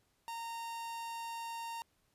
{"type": "tone", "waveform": "45% pulse", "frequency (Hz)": 923, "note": "A#5", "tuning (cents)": -17, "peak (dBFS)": -40, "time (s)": [0.28, 1.82], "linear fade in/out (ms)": 0, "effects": ["pink hiss -75 dBFS RMS until 2.14 s", "resampled to 32000 Hz"]}